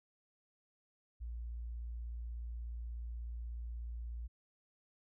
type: tone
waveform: sine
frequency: 58.27 Hz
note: A#1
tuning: in tune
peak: -40 dBFS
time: 1.2-4.28 s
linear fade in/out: 20 ms
effects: none